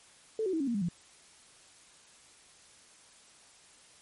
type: tone with pitch steps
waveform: sine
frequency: 440 / 376.5 / 322.1 / 275.6 / 235.8 / 201.7 / 172.61 Hz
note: A4 / F#4 / E4 / C#4 / A#3 / G3 / F3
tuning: 0 / +30 / -40 / -10 / +20 / +50 / -20 cents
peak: -28 dBFS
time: 0.39-0.887 s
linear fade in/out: 2 ms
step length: 71 ms
effects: white hiss -58 dBFS RMS until 4.01 s + MP3 48 kbps